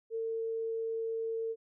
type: tone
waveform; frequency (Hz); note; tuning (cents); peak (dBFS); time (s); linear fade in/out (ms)
sine; 451.6; A4; +45; -32; 0.1-1.56; 50
effects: none